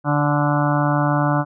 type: harmonic tone with a mistuned harmonic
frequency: 146.4 Hz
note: D3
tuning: 5 cents flat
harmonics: 1 / 2 / 4 / 5 / 6 / 7 / 8 / 9 / 10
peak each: -19 / -22 / -25 / -26 / -27 / -27 / -28 / -29 / -29 dBFS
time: 0.04-1.45 s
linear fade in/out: 50 ms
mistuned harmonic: 6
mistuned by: -17 cents
effects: none